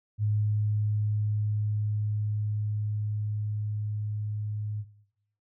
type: tone with level ramp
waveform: sine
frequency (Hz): 105.5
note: G#2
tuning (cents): +28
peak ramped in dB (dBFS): -23 to -30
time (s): 0.18-4.85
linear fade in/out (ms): 50
effects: noise-tail reverb RT60 0.9 s tail -19 dB re dry